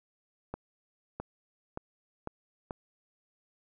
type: accelerating click train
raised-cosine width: 1 ms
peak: -22 dBFS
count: 5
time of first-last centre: 0.54-2.708 s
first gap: 660 ms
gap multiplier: 0.87
effects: none